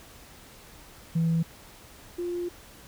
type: tone pair in turn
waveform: sine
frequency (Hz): 164.81 / 350.2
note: E3 / F4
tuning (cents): 0 / +5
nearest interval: octave + minor second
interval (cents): 1305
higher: second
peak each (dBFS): -20 / -28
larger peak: first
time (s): 1.15-1.43 / 2.18-2.49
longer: second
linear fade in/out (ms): 10
effects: tanh soft clip ceiling -19 dBFS + pink hiss -50 dBFS RMS until 2.87 s